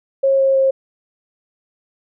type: tone with pitch steps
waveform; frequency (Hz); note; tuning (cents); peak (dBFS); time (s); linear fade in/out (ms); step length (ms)
sine; 542 / 538.6 / 535.2; C#5 / C#5 / C5; -39 / -50 / +39; -11; 0.23-0.71; 10; 160
effects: none